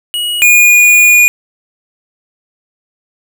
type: tone pair in turn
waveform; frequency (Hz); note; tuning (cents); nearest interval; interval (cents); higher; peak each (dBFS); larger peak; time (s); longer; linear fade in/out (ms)
square; 2905 / 2443; F#7 / D#7; -32 / -32; minor third; 300; first; -14 / -4; second; 0.14-0.42 / 0.42-1.28; second; 0
effects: none